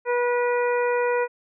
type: harmonic tone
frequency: 486.2 Hz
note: B4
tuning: 27 cents flat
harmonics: 1 / 2 / 3 / 4 / 5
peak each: -21 / -27 / -31 / -33 / -35 dBFS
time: 0.05-1.28 s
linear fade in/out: 50 ms
effects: none